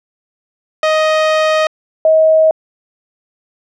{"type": "tone pair in turn", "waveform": ["sawtooth", "sine"], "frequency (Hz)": [625, 634.1], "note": ["D#5", "D#5"], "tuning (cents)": [8, 33], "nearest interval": "unison", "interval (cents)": 25, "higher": "second", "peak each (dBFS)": -6, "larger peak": "neither", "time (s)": [[0.83, 1.67], [2.05, 2.51]], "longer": "first", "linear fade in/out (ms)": 2, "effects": ["low-pass 4000 Hz 12 dB/octave"]}